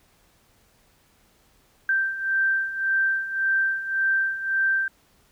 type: beating tone pair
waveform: sine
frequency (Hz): 1566 / 1567.8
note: G6 / G6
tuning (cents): -2 / 0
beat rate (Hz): 1.8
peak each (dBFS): -27 / -22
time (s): 1.89-4.88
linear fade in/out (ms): 2
effects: pink hiss -61 dBFS RMS until 5.31 s